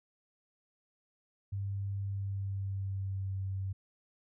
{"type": "tone with pitch glide", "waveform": "sine", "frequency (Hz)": [99, 96.18], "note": ["G2", "G2"], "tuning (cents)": [18, -32], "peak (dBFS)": -33, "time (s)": [1.52, 3.73], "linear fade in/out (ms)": 10, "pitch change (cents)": -50, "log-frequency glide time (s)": [2.02, 3.35], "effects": []}